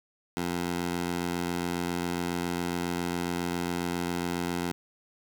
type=tone with high-pass filter; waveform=15% pulse; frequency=87.31 Hz; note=F2; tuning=in tune; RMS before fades=-31 dBFS; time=0.37-4.72 s; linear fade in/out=0 ms; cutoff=180 Hz; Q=0.68; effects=none